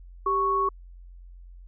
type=tone pair together; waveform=sine; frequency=392 / 1108 Hz; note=G4 / C#6; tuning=0 / -1 cents; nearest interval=octave + tritone; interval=1799 cents; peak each=-28 / -22 dBFS; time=0.26-0.69 s; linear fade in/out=5 ms; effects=added 44 Hz sine -43 dBFS peak until 1.67 s